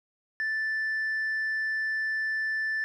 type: tone with tanh clipping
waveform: triangle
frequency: 1760 Hz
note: A6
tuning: in tune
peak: -27 dBFS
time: 0.4-2.84 s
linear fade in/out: 0 ms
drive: 6 dB
effects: none